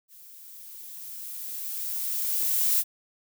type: noise with level ramp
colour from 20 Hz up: violet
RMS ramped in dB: -50 to -22 dBFS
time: 0.08-2.84 s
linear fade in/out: 50 ms
effects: none